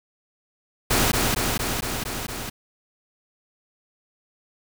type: noise with echo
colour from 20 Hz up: pink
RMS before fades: -20 dBFS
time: 0.9-1.12 s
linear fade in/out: 10 ms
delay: 230 ms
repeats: 6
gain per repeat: -2 dB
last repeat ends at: 2.5 s
effects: none